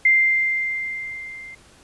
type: tone with level ramp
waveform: sine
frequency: 2093 Hz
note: C7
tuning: in tune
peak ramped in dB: -11 to -36 dBFS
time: 0.05-1.55 s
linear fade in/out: 5 ms
effects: pink hiss -51 dBFS RMS until 1.83 s + resampled to 24000 Hz